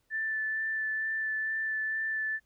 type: tone with vibrato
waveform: sine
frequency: 1760 Hz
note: A6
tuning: in tune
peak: -29 dBFS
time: 0.1-2.4 s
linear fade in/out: 50 ms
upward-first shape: sine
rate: 2.2 Hz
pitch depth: 11 cents each way
effects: pink hiss -74 dBFS RMS until 2.45 s